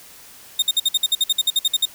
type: tone bursts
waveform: 40% pulse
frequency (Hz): 3683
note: A#7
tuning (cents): -22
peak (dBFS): -13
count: 15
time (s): 0.59-1.855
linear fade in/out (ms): 5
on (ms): 33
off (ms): 55
effects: white hiss -44 dBFS RMS until 1.94 s

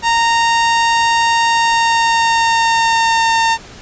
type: tone with pitch glide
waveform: sawtooth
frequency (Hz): 925 to 910.2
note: A#5 to A#5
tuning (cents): -14 to -42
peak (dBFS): -7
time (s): 0.02-3.58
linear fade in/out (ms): 50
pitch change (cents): -28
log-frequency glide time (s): 1.48-3.34
effects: pink hiss -36 dBFS RMS until 3.81 s + resampled to 16000 Hz

